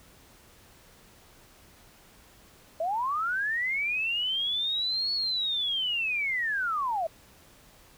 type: linear two-way sweep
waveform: sine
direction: up then down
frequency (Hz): 622.3 to 4420 to 622.3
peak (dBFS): -26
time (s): 2.8-7.07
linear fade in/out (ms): 5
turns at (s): 5.13
effects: pink hiss -56 dBFS RMS until 7.97 s